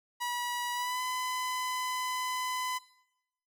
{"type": "tone with pitch glide", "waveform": "sawtooth", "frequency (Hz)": [970, 1009.4], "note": ["B5", "B5"], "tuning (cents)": [-31, 38], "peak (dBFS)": -28, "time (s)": [0.2, 2.79], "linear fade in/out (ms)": 20, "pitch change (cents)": 69, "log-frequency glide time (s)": [0.73, 1.01], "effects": ["noise-tail reverb RT60 0.9 s tail -21 dB re dry"]}